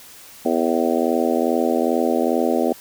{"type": "harmonic tone with a mistuned harmonic", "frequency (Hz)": 82.41, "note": "E2", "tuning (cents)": 0, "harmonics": [3, 4, 5, 6, 7, 8, 9], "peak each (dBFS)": [-22, -23, -24, -25, -25, -26, -27], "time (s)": [0.45, 2.73], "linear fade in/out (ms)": 5, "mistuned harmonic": 9, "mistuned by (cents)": 41, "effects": ["white hiss -43 dBFS RMS until 2.8 s"]}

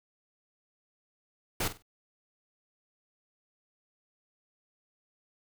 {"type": "noise with echo", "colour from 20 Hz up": "pink", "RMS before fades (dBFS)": -30, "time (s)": [1.6, 1.68], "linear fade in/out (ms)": 5, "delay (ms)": 48, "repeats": 3, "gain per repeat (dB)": -12, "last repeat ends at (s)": 1.824, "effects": []}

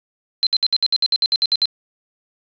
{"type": "tone bursts", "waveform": "sine", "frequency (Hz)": 4100, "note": "C8", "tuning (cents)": -36, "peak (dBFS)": -13, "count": 13, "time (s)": [0.43, 1.655], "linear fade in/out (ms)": 0, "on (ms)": 37, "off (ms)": 62, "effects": ["resampled to 11025 Hz", "9-bit"]}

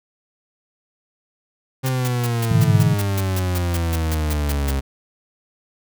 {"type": "exponential sweep", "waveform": "40% pulse", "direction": "down", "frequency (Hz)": [132, 67.5], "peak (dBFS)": -18, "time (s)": [1.83, 4.81], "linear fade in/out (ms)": 20}
{"type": "noise bursts", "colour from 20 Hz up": "white", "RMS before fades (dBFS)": -29, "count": 16, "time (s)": [1.86, 4.708], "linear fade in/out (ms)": 0, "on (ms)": 28, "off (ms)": 160}
{"type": "chord", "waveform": "sine", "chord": "E dominant seventh", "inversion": "first", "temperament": "just", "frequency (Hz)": [103.01, 123.61, 148.33, 164.81], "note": ["G#2", "B2", "D3", "E3"], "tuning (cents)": [-14, 2, 18, 0], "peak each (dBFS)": -19, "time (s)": [2.51, 2.94], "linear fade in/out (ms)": 5}
{"effects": []}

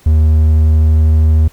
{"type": "tone with pitch glide", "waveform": "triangle", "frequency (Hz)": [77.78, 78.32], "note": ["D#2", "D#2"], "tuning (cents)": [0, 12], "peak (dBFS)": -4, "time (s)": [0.06, 1.48], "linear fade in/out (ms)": 5, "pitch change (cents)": 12, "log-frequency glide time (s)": [0.24, 1.27], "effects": ["pink hiss -46 dBFS RMS until 1.52 s"]}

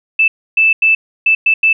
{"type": "tone bursts at uneven times", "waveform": "sine", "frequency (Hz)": 2637, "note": "E7", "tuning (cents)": 0, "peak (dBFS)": -7, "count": 6, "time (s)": [[0.19, 0.28], [0.57, 0.73], [0.82, 0.95], [1.26, 1.35], [1.46, 1.54], [1.63, 1.73]], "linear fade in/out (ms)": 5, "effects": []}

